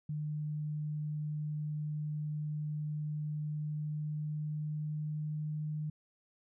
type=tone with pitch glide; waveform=sine; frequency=150.9 to 152.39 Hz; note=D3 to D#3; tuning=+47 to -36 cents; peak=-34 dBFS; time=0.09-5.9 s; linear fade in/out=5 ms; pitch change=+17 cents; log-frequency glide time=3.47-5.65 s; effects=none